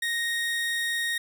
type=tone; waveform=30% pulse; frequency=1864.7 Hz; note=A#6; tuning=in tune; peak=-23 dBFS; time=0.02-1.18 s; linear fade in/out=5 ms; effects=none